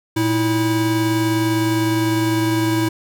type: tone pair together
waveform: square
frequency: 114.51 / 323.7 Hz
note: A#2 / E4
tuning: -30 / -31 cents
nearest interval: octave + tritone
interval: 1799 cents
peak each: -22 / -18 dBFS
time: 0.16-2.89 s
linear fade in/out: 10 ms
effects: none